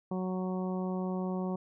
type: harmonic tone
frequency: 185 Hz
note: F#3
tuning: in tune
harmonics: 1 / 2 / 3 / 4 / 5 / 6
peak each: -32 / -38 / -42 / -44 / -46 / -48 dBFS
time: 0.11-1.56 s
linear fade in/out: 5 ms
effects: none